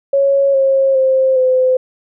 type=tone with pitch steps; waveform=sine; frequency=553 / 539.4 / 526.2 / 513.3 Hz; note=C#5 / C#5 / C5 / C5; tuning=-4 / -47 / +10 / -33 cents; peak=-9 dBFS; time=0.13-1.77 s; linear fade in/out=5 ms; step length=410 ms; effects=none